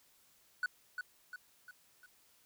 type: tone with echo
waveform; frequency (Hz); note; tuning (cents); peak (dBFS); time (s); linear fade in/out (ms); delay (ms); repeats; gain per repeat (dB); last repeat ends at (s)
triangle; 1480; F#6; 0; -29; 0.63-0.66; 2; 350; 4; -6; 2.06
effects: white hiss -68 dBFS RMS until 2.45 s